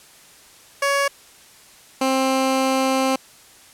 15% pulse tone pair in turn, 560 / 264.3 Hz, C#5 / C4, +18 / +18 cents, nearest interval octave + minor second, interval 1300 cents, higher first, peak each -11 dBFS, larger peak neither, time 0.82-1.08 / 2.01-3.16 s, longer second, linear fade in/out 5 ms, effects white hiss -48 dBFS RMS until 3.73 s + low-pass 11000 Hz 12 dB/octave

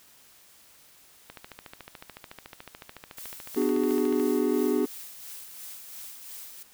click train, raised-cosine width 0.3 ms, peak -25 dBFS, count 41, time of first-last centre 1.3-4.199 s, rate 13.8 Hz
blue noise with tremolo, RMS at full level -41 dBFS, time 3.17-6.63 s, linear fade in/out 5 ms, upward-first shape sine, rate 2.9 Hz, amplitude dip 45%
triangle chord, G# half-diminished seventh, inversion first, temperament just, 249.2 / 299 / 373.8 / 415.3 Hz, B3 / D4 / F#4 / G#4, +16 / +31 / +18 / 0 cents, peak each -26 dBFS, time 3.56-4.86 s, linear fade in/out 10 ms
effects white hiss -56 dBFS RMS until 6.73 s

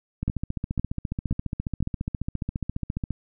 two click trains, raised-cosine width 5 ms, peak -13 / -15 dBFS, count 4 / 43, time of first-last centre 0.28-1.826 / 0.23-3.107 s, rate 1.94 / 14.6 Hz, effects none

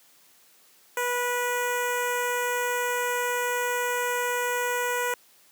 10% pulse tone with notch filter, 489 Hz, B4, 17 cents flat, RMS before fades -27 dBFS, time 0.97-5.14 s, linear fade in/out 2 ms, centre 3900 Hz, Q 0.81, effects white hiss -58 dBFS RMS until 5.51 s + high-pass 150 Hz 12 dB/octave

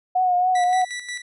sine tone with vibrato, 728 Hz, F#5, 28 cents flat, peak -16 dBFS, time 0.15-0.85 s, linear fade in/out 10 ms, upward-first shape triangle, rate 3.6 Hz, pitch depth 42 cents each way
sawtooth tone with tremolo, 1961 Hz, B6, 13 cents flat, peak -24 dBFS, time 0.55-1.22 s, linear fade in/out 5 ms, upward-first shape square, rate 5.6 Hz, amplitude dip 60%
effects resampled to 24000 Hz

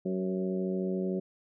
harmonic tone with a mistuned harmonic, 93.6 Hz, F#2, 20 cents sharp, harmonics 2 / 3 / 4 / 5 / 6 / 7, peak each -31 / -41 / -33 / -43 / -40 / -47 dBFS, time 0.05-1.2 s, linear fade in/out 10 ms, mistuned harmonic 6, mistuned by -29 cents, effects none

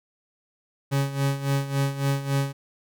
40% pulse tone with tremolo, 138.59 Hz, C#3, in tune, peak -19 dBFS, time 0.91-2.53 s, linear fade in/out 20 ms, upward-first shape sine, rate 3.6 Hz, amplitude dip 75%, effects none

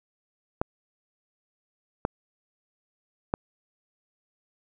clicks, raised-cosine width 1 ms, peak -10 dBFS, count 3, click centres 0.615 / 2.051 / 3.339 s, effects none

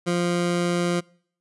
20% pulse tone, 174.61 Hz, F3, in tune, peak -16 dBFS, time 0.06-1.01 s, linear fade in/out 20 ms, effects noise-tail reverb RT60 0.6 s tail -26 dB re dry + resampled to 24000 Hz

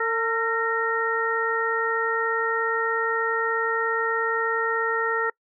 harmonic tone with a mistuned harmonic, 452.8 Hz, A4, 50 cents sharp, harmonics 1 / 2 / 3 / 4, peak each -26 / -30 / -26 / -27 dBFS, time 0-5.3 s, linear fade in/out 5 ms, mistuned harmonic 4, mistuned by +42 cents, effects noise-tail reverb RT60 0.1 s tail -25 dB re dry

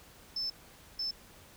sine tone bursts at uneven times, 5274 Hz, E8, in tune, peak -31 dBFS, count 2, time 0.36-0.5 / 0.99-1.11 s, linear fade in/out 5 ms, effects tanh soft clip ceiling -27 dBFS + pink hiss -56 dBFS RMS until 1.56 s

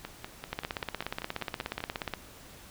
two click trains, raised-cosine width 0.3 ms, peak -16 / -21 dBFS, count 28 / 10, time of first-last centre 0.53-2.137 / 0.05-1.804 s, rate 16.8 / 5.13 Hz, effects pink hiss -51 dBFS RMS until 2.7 s

